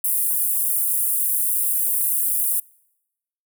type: high-pass noise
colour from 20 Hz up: pink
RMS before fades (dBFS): -21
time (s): 0.04-2.6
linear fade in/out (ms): 5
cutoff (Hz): 9400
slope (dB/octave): 48
effects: noise-tail reverb RT60 0.9 s tail -26 dB re dry